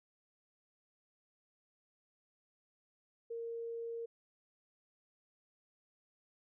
sine tone, 462.9 Hz, A#4, 12 cents flat, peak -39 dBFS, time 3.3-4.06 s, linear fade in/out 10 ms, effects none

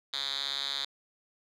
5% pulse tone with band-pass filter, 138.59 Hz, C#3, in tune, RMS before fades -34 dBFS, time 0.13-0.85 s, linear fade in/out 5 ms, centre 3700 Hz, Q 5.5, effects none

